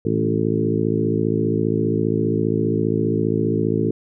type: harmonic tone with a mistuned harmonic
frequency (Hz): 55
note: A1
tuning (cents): 0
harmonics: 2 / 3 / 4 / 5 / 6 / 7 / 8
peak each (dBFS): -25 / -25 / -25 / -25 / -25 / -25 / -25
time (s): 0.05-3.91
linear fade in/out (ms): 5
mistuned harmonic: 3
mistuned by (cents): -26
effects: none